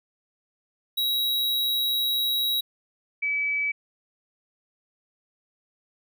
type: tone pair in turn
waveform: square / sine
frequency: 3856 / 2293 Hz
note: B7 / D7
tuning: -42 / -42 cents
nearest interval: major sixth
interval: 900 cents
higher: first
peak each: -23 dBFS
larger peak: neither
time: 0.97-2.61 / 3.22-3.72 s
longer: first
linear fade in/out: 10 ms
effects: none

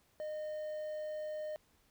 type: tone with quantisation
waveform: triangle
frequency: 612 Hz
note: D#5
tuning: 29 cents flat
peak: -36 dBFS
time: 0.2-1.56 s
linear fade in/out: 0 ms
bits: 10
effects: pink hiss -71 dBFS RMS until 1.9 s

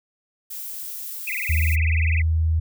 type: noise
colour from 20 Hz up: violet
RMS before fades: -33 dBFS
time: 0.5-1.76 s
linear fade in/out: 10 ms
type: tone with vibrato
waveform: sine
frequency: 2290 Hz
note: D7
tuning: 44 cents flat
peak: -25 dBFS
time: 1.27-2.22 s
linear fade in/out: 5 ms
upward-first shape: sine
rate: 20 Hz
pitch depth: 250 cents each way
type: tone with pitch glide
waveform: sine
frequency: 79.3 to 80.45 Hz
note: D#2 to E2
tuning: +33 to -42 cents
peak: -17 dBFS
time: 1.49-2.6 s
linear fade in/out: 10 ms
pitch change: +25 cents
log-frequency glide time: 1.68-2.12 s
effects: none

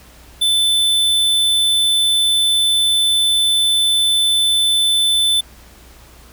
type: tone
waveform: square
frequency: 3520 Hz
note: A7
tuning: in tune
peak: -13 dBFS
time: 0.41-5.41 s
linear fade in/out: 10 ms
effects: added 60 Hz sine -44 dBFS peak until 6.32 s + pink hiss -45 dBFS RMS until 6.32 s

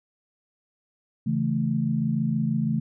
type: chord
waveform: sine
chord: A major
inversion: first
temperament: equal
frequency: 138.59 / 164.81 / 220 Hz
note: C#3 / E3 / A3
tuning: 0 / 0 / 0 cents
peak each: -27 / -27 / -25 dBFS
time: 1.26-2.8 s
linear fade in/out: 10 ms
effects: none

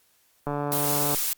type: click train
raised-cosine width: 1 ms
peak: -15 dBFS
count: 99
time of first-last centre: 0.47-1.146 s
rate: 145 Hz
type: noise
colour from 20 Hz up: blue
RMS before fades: -26 dBFS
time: 0.72-1.33 s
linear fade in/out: 0 ms
effects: white hiss -64 dBFS RMS until 1.37 s + Opus 48 kbps

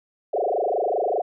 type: tone with frequency modulation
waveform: sine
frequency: 570 Hz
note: C#5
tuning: 48 cents sharp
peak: -20 dBFS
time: 0.33-1.22 s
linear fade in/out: 10 ms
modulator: 25.1 Hz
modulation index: 7
effects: none

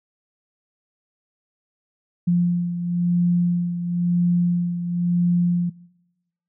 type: beating tone pair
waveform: sine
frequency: 174.61 / 175.59 Hz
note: F3 / F3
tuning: 0 / +10 cents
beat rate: 0.98 Hz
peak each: -18 / -25 dBFS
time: 2.27-5.7 s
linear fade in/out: 10 ms
effects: noise-tail reverb RT60 1.0 s tail -23 dB re dry

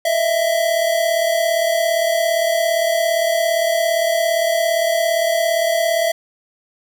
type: tone pair together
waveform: square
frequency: 630 / 667.5 Hz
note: D#5 / E5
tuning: +21 / +22 cents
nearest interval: minor second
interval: 101 cents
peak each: -22 / -17 dBFS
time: 0.05-6.12 s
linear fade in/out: 5 ms
effects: none

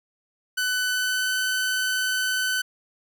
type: tone with pitch glide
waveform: sawtooth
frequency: 1500 to 1512.2 Hz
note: F#6 to F#6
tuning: +23 to +37 cents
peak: -19 dBFS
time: 0.57-2.62 s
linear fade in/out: 10 ms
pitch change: +14 cents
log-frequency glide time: 0.84-1.37 s
effects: none

